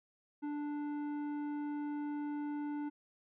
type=tone with tanh clipping; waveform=sine; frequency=293.7 Hz; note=D4; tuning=in tune; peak=-38 dBFS; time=0.42-2.9 s; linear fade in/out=20 ms; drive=11 dB; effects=none